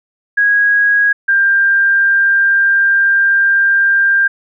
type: tone pair in turn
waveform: sine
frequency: 1650 / 1591.9 Hz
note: G#6 / G6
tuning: -12 / +26 cents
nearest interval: minor second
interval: 62 cents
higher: first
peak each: -8 dBFS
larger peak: neither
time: 0.37-1.13 / 1.28-4.28 s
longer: second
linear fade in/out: 10 ms
effects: none

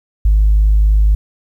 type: tone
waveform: sine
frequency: 51.91 Hz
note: G#1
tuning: in tune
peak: -6 dBFS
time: 0.25-1.15 s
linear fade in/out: 5 ms
effects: tanh soft clip ceiling -4 dBFS + 8-bit

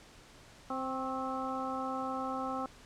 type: harmonic tone with a mistuned harmonic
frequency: 261.6 Hz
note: C4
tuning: in tune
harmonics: 1 / 2 / 3 / 4 / 5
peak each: -39 / -41 / -39 / -41 / -40 dBFS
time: 0.7-2.66 s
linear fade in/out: 2 ms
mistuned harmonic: 4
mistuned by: +51 cents
effects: pink hiss -56 dBFS RMS until 2.85 s + low-pass 8000 Hz 12 dB/octave

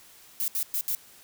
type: noise bursts at uneven times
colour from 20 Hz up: violet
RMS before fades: -28 dBFS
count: 4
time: 0.4-0.48 / 0.55-0.63 / 0.74-0.81 / 0.88-0.95 s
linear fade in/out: 0 ms
effects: white hiss -53 dBFS RMS until 1.23 s

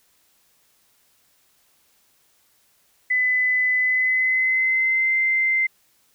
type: tone with pitch glide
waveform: sine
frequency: 2007 to 2080 Hz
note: B6 to C7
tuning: +27 to -11 cents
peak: -17 dBFS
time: 3.1-5.67 s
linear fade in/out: 10 ms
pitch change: +62 cents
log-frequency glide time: 3.78-5.16 s
effects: white hiss -62 dBFS RMS until 6.14 s

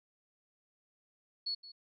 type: tone with echo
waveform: sine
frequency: 4388 Hz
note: C#8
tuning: 18 cents flat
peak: -33 dBFS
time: 1.46-1.55 s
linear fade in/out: 10 ms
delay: 170 ms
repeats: 1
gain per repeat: -15 dB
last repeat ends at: 1.72 s
effects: none

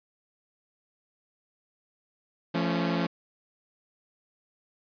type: chord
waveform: sawtooth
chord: F augmented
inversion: none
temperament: equal with one note detuned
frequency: 171.81 / 220 / 277.2 Hz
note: F3 / A3 / C#4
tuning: -28 / 0 / 0 cents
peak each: -24 / -28 / -27 dBFS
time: 2.54-3.07 s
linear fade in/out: 10 ms
effects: resampled to 11025 Hz

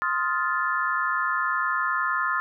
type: chord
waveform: sine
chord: F dominant seventh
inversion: second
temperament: just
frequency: 1047.7 / 1257.2 / 1396.9 / 1746.1 Hz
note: C6 / Eb6 / F6 / A6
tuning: +2 / +18 / 0 / -14 cents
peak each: -28 dBFS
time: 0.02-2.4 s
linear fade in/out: 0 ms
effects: none

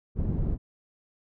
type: low-pass noise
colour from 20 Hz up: pink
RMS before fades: -27 dBFS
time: 0.15-0.58 s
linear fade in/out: 50 ms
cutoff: 230 Hz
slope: 12 dB/octave
effects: none

